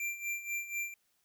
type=tone with tremolo; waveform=square; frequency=2363 Hz; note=D7; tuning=10 cents sharp; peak=-33 dBFS; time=0-0.94 s; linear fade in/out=2 ms; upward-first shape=sine; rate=4.1 Hz; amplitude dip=75%; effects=white hiss -75 dBFS RMS until 1.24 s